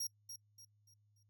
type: tone with echo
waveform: sawtooth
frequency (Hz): 5620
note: F8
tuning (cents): +10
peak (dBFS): -35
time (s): 0-0.07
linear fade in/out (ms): 5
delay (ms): 290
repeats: 4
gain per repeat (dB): -9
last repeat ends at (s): 1.23
effects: noise-tail reverb RT60 0.1 s tail -23 dB re dry + added 104 Hz sine -70 dBFS peak until 1.29 s